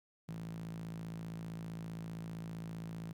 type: tone with high-pass filter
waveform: sawtooth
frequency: 55.3 Hz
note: A1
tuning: 9 cents sharp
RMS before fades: -44 dBFS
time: 0.28-3.13 s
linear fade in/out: 10 ms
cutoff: 150 Hz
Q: 9.9
effects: none